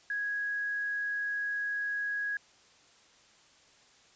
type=tone with tanh clipping; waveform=triangle; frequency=1659 Hz; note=G#6; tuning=2 cents flat; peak=-30 dBFS; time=0.1-2.37 s; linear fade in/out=2 ms; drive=2 dB; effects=white hiss -61 dBFS RMS until 4.15 s + resampled to 16000 Hz